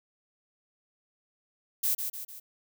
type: noise with echo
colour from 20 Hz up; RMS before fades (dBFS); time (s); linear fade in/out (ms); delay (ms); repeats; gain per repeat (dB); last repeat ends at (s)
violet; -27; 1.83-1.95; 10; 150; 3; -6; 2.4
effects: none

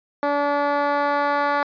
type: tone with band-pass filter sweep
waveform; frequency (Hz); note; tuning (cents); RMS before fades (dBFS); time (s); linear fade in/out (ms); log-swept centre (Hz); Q
10% pulse; 287.7; D4; -36; -21; 0.23-1.63; 0; 590 to 1000; 0.94
effects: resampled to 11025 Hz

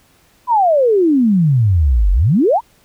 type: exponential two-way sweep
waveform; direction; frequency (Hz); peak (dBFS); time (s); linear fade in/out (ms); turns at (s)
sine; down then up; 1021 to 44.21 to 1021; -9; 0.47-2.61; 50; 2.12
effects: pink hiss -53 dBFS RMS until 2.84 s

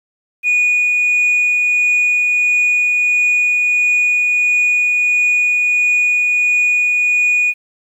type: tone with tremolo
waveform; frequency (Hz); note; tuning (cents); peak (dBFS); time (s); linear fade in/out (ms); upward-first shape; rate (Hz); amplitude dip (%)
sine; 2460; D#7; -20; -8; 0.43-7.54; 50; triangle; 1.5; 25
effects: tanh soft clip ceiling -9 dBFS + 8-bit

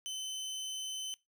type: tone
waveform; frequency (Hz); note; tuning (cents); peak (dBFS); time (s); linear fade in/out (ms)
25% pulse; 3050; G7; -48; -34; 0.06-1.14; 0
effects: noise-tail reverb RT60 0.2 s tail -21 dB re dry

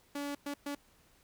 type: tone bursts at uneven times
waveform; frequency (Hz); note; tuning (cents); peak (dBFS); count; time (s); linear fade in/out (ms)
sawtooth; 285.9; D4; -46; -32; 3; 0.15-0.35 / 0.46-0.54 / 0.66-0.75; 5
effects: pink hiss -66 dBFS RMS until 1.23 s

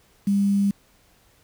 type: tone with quantisation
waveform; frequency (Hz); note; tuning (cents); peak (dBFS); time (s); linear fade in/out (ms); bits
sine; 200; G3; +35; -17; 0.27-0.71; 5; 7
effects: pink hiss -59 dBFS RMS until 1.43 s

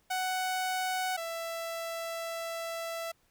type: tone pair in turn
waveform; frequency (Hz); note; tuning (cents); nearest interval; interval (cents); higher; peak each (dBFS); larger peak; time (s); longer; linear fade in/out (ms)
sawtooth; 744 / 664.3; F#5 / E5; +9 / +13; major second; 196; first; -26 / -31; first; 0.1-1.17 / 1.17-3.12; second; 10
effects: pink hiss -70 dBFS RMS until 3.3 s

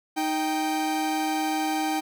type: tone pair together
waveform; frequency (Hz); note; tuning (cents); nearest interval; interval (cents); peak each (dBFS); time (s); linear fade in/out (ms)
45% pulse; 311.1 / 784; D#4 / G5; 0 / 0; octave + major third; 1600; -27; 0.16-2.01; 20
effects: none

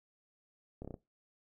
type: slowing click train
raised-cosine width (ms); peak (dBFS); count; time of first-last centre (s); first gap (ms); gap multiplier
2; -30; 5; 0.82-0.942; 27; 1.08
effects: noise-tail reverb RT60 0.2 s tail -18 dB re dry

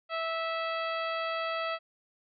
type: harmonic tone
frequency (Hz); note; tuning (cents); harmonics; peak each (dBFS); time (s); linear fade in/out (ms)
655; E5; -11; 1 / 2 / 3 / 4 / 5 / 6 / 7; -34 / -34 / -40 / -40 / -43 / -50 / -48; 0.09-1.79; 50
effects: none

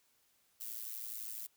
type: noise with amplitude modulation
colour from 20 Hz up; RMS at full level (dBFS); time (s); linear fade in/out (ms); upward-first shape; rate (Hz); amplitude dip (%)
violet; -40; 0.6-1.47; 10; sine; 112; 85
effects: white hiss -73 dBFS RMS until 1.56 s

